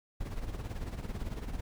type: noise with tremolo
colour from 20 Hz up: brown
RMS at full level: -35 dBFS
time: 0.2-1.61 s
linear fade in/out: 10 ms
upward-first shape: sine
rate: 18 Hz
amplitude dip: 65%
effects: none